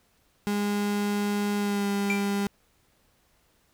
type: tone with pitch glide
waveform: 35% pulse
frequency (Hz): 205 to 200.9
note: G#3 to G3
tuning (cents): -22 to +43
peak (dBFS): -23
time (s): 0.47-2.47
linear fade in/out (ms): 0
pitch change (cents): -35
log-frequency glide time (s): 1.57-1.88
type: tone with exponential decay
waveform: triangle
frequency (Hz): 2356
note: D7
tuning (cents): +5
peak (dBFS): -21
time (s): 2.1-2.32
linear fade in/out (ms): 0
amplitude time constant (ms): 47
effects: pink hiss -66 dBFS RMS until 3.73 s